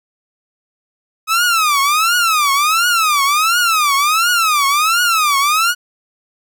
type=tone with vibrato; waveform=sawtooth; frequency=1262 Hz; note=D#6; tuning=24 cents sharp; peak=-8 dBFS; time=1.27-5.75 s; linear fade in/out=50 ms; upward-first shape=triangle; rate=1.4 Hz; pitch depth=260 cents each way; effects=none